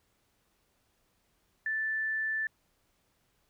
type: tone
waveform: sine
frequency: 1760 Hz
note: A6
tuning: in tune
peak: -29 dBFS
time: 1.66-2.47 s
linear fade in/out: 2 ms
effects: pink hiss -73 dBFS RMS until 3.49 s